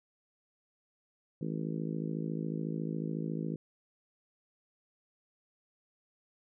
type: harmonic tone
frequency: 54 Hz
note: A1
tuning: 32 cents flat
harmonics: 3 / 4 / 5 / 6 / 7 / 8 / 9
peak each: -36 / -39 / -41 / -42 / -46 / -47 / -49 dBFS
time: 1.41-3.56 s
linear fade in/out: 5 ms
effects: none